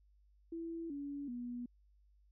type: tone with pitch steps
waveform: sine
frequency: 332 / 284.1 / 243 Hz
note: E4 / C#4 / B3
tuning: +12 / +43 / -28 cents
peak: -40 dBFS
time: 0.52-1.66 s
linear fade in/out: 5 ms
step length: 380 ms
effects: added 50 Hz sine -65 dBFS peak until 2.31 s